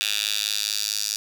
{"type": "tone with high-pass filter sweep", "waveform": "10% pulse", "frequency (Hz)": 104.6, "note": "G#2", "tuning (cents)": 13, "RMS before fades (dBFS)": -26, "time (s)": [0.01, 1.16], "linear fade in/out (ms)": 0, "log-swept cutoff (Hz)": [3200, 5100], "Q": 2.4, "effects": []}